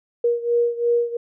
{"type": "beating tone pair", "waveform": "sine", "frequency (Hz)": [473.3, 476.2], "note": ["A#4", "A#4"], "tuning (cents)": [26, 37], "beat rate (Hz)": 2.9, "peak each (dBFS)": [-19, -22], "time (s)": [0.24, 1.17], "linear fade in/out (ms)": 5, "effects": []}